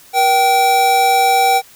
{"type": "tone pair together", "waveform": "square", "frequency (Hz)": [478.3, 774.3], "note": ["A#4", "G5"], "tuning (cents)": [44, -22], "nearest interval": "minor sixth", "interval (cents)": 834, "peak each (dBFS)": [-21, -11], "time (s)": [0.13, 1.62], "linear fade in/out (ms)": 50, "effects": ["white hiss -44 dBFS RMS until 1.75 s"]}